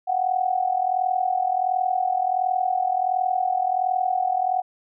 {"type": "tone with amplitude modulation", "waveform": "sine", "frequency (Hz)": 740, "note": "F#5", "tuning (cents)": 0, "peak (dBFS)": -16, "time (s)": [0.07, 4.62], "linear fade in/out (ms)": 20, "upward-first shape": "sine", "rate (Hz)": 41.4, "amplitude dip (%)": 80, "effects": []}